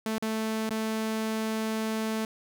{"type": "tone with dropouts", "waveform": "sawtooth", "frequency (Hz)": 220, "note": "A3", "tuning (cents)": 0, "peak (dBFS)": -24, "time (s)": [0.06, 2.25], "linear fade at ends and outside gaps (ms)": 2, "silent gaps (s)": [[0.182, 0.224], [0.694, 0.707]], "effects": []}